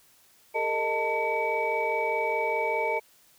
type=tone cluster; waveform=sine; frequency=411.7 / 456.6 / 620 / 894 / 2279 Hz; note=G#4 / A#4 / D#5 / A5 / C#7; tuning=-15 / -36 / -6 / +27 / +47 cents; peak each=-35 / -30 / -31 / -29 / -30 dBFS; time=0.54-3 s; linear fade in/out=20 ms; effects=tanh soft clip ceiling -15 dBFS + white hiss -60 dBFS RMS until 3.38 s